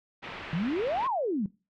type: low-pass noise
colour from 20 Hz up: white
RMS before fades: -41 dBFS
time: 0.22-1.08 s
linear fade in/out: 20 ms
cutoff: 2800 Hz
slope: 24 dB/octave
type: exponential two-way sweep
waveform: sine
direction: up then down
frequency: 150.8 to 1108.7 to 181.4 Hz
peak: -26 dBFS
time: 0.53-1.46 s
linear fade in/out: 2 ms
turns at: 1.07 s
effects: noise-tail reverb RT60 0.3 s tail -21 dB re dry